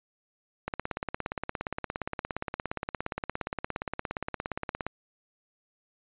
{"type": "click train", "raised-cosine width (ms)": 0.5, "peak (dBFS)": -16, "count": 73, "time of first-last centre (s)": [0.68, 4.866], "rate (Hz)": 17.2, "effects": ["resampled to 8000 Hz"]}